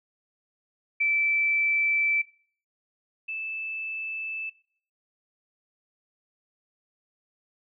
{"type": "tone pair in turn", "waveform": "sine", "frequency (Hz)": [2324, 2631], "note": ["D7", "E7"], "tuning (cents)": [-19, -4], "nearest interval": "major second", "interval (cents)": 215, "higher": "second", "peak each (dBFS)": [-21, -30], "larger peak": "first", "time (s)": [[1, 2.22], [3.28, 4.5]], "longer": "neither", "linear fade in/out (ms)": 10, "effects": ["noise-tail reverb RT60 0.5 s tail -20 dB re dry"]}